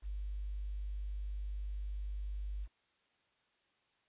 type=tone with quantisation; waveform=sine; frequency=50 Hz; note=G1; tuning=35 cents sharp; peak=-37 dBFS; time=0.02-2.68 s; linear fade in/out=50 ms; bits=11; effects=white hiss -75 dBFS RMS until 4.08 s + resampled to 8000 Hz